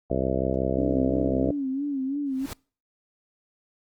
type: harmonic tone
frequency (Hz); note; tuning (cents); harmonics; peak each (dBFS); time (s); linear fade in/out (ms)
65.5; C2; +2; 1 / 2 / 3 / 4 / 5 / 6 / 7 / 8 / 9 / 10; -32 / -32 / -32 / -32 / -32 / -32 / -32 / -32 / -32 / -32; 0.1-1.51; 5
type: tone with vibrato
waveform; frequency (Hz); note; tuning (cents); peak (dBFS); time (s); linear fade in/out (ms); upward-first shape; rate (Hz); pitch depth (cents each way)
sine; 275.7; C#4; -9; -25; 0.78-2.46; 5; sine; 3; 92
type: noise with exponential growth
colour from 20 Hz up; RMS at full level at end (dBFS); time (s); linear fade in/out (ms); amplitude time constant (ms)
pink; -34; 2.26-2.53; 0; 58
effects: noise-tail reverb RT60 0.4 s tail -26 dB re dry + Opus 32 kbps